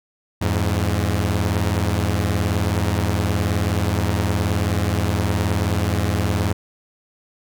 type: beating tone pair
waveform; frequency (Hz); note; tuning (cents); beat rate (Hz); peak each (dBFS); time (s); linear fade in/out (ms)
sawtooth; 85.1 / 104.1; F2 / G#2; -44 / +5; 19; -17; 0.41-6.53; 10
effects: none